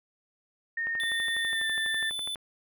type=tone with pitch glide; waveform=sine; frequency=1837 to 1781.6 Hz; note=A#6 to A6; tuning=-26 to +21 cents; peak=-28 dBFS; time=0.77-2.1 s; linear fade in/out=5 ms; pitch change=-53 cents; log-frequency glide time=1.42-1.69 s
type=click train; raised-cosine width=0.5 ms; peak=-27 dBFS; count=19; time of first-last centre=0.87-2.358 s; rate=12.1 Hz
type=tone; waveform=square; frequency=3505 Hz; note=A7; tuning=7 cents flat; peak=-32 dBFS; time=1-2.35 s; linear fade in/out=0 ms
effects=none